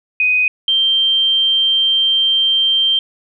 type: tone pair in turn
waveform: sine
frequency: 2500 / 3150 Hz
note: D#7 / G7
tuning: +8 / +8 cents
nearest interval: major third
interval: 400 cents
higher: second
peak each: -11 / -11 dBFS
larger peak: neither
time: 0.2-0.48 / 0.68-2.99 s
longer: second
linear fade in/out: 2 ms
effects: none